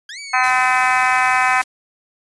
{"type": "linear two-way sweep", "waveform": "20% pulse", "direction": "up then down", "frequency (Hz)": [1567, 2305, 2018], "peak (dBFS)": -25, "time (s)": [0.09, 0.5], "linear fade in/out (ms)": 2, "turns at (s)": 0.19}
{"type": "harmonic tone", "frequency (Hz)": 254.9, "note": "C4", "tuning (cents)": -45, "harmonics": [3, 4, 5, 6, 7, 8, 9, 10], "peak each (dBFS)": [-19, -20, -21, -22, -22, -23, -24, -24], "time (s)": [0.33, 1.62], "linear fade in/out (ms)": 10}
{"type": "noise", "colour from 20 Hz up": "white", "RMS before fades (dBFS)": -31, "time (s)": [0.43, 1.64], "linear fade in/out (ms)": 10}
{"effects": ["resampled to 22050 Hz"]}